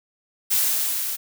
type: noise with level ramp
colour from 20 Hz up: blue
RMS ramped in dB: -19 to -28 dBFS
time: 0.5-1.17 s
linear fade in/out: 20 ms
effects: none